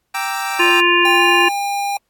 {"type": "chord", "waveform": "25% pulse", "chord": "E half-diminished seventh", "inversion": "first", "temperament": "equal", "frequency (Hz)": [784, 932.3, 1174.7, 1318.5], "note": ["G5", "Bb5", "D6", "E6"], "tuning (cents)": [0, 0, 0, 0], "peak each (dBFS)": [-19, -23, -24, -23], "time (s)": [0.14, 0.81], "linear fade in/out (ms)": 10}
{"type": "tone with exponential growth", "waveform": "20% pulse", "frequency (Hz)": 587.3, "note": "D5", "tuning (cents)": 0, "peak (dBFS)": -25, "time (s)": [0.29, 0.7], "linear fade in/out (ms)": 1, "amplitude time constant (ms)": 87}
{"type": "harmonic tone", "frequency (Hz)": 349.2, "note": "F4", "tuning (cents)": 0, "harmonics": [1, 3, 5, 7, 8], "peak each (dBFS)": [-17, -17, -17, -17, -17], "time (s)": [0.59, 1.49], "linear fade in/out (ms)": 10}
{"type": "tone with pitch glide", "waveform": "square", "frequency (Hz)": [795, 804.2], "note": ["G5", "G5"], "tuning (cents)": [24, 44], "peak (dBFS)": -19, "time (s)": [1.05, 1.97], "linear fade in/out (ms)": 2, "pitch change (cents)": 20, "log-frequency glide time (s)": [1.17, 1.22]}
{"effects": ["pink hiss -70 dBFS RMS until 2.09 s", "AAC 64 kbps"]}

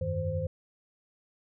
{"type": "tone cluster", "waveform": "sine", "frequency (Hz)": [85.8, 97, 155.4, 521], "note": ["F2", "G2", "D#3", "C5"], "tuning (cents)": [-30, -18, -2, -7], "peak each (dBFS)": [-36, -33, -35, -33], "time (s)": [0.01, 0.47], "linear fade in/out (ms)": 5, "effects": []}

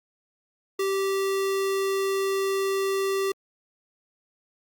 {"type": "tone", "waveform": "square", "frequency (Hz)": 389.4, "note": "G4", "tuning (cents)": -12, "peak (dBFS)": -24, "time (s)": [0.79, 3.32], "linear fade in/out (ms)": 5, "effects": ["Opus 48 kbps"]}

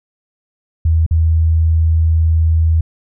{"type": "tone with dropouts", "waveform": "sine", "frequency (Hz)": 80.9, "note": "E2", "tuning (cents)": -32, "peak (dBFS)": -9, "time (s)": [0.85, 2.81], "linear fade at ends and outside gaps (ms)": 5, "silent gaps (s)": [1.064, 1.109], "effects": []}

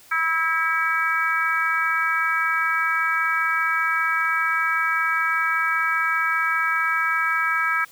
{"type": "harmonic tone", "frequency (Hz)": 325.1, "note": "E4", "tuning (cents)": -24, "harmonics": [3, 4, 5, 6, 7], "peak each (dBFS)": [-33, -23, -23, -32, -26], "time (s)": [0.11, 7.85], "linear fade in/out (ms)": 10, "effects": ["white hiss -50 dBFS RMS until 7.91 s"]}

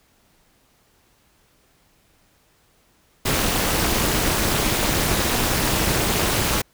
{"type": "noise with amplitude modulation", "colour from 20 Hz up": "pink", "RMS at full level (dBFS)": -17, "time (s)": [3.25, 6.62], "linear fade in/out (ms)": 10, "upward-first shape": "sine", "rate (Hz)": 270, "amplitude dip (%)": 85, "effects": ["pink hiss -60 dBFS RMS until 6.73 s"]}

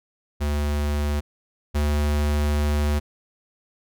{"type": "tone pair in turn", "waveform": "square", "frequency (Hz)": [73.42, 73.89], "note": ["D2", "D2"], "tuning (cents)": [0, 11], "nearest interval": "unison", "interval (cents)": 11, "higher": "second", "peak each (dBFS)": [-22, -20], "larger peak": "second", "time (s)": [[0.4, 1.21], [1.74, 3]], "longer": "second", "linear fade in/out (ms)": 20, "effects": []}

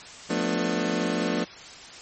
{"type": "chord", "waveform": "25% pulse", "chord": "B half-diminished seventh", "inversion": "second", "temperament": "just", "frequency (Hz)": [177.8, 222.2, 246.9, 296.3], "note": ["F3", "A3", "B3", "D4"], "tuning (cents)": [31, 17, 0, 15], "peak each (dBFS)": -26, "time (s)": [0.29, 1.45], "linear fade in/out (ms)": 20, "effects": ["white hiss -43 dBFS RMS until 2.01 s", "MP3 32 kbps"]}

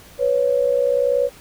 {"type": "tone pair together", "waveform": "sine", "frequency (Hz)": [494.8, 555.4], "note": ["B4", "C#5"], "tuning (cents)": [3, 3], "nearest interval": "major second", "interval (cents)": 200, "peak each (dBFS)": -18, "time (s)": [0.18, 1.3], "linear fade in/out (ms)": 50, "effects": ["pink hiss -45 dBFS RMS until 1.4 s"]}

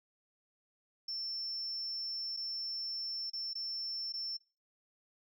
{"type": "tone with dropouts", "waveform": "sine", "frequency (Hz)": 5380, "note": "E8", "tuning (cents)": 34, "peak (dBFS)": -35, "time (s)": [1.08, 4.37], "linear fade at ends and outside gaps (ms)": 5, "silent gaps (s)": [[2.366, 2.371], [3.3, 3.333], [3.534, 3.552], [4.124, 4.137]], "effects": ["noise-tail reverb RT60 0.3 s tail -23 dB re dry", "tanh soft clip ceiling -33 dBFS"]}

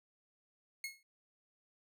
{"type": "tone with exponential decay", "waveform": "sawtooth", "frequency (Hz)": 2169, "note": "C#7", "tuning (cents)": -38, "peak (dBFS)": -33, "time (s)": [0.84, 1.03], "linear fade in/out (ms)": 2, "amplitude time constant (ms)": 41, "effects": []}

